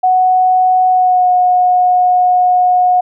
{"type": "tone with pitch glide", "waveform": "sine", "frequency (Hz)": [740, 726.4], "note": ["F#5", "F#5"], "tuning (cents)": [0, -32], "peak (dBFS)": -7, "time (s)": [0.03, 3.01], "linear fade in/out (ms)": 10, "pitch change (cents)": -32, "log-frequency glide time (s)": [0.89, 1.3], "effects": []}